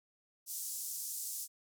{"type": "band-pass noise", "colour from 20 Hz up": "pink", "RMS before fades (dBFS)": -41, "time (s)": [0.46, 1.48], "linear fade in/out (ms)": 50, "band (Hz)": [6300, 16000], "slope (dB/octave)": 24, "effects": []}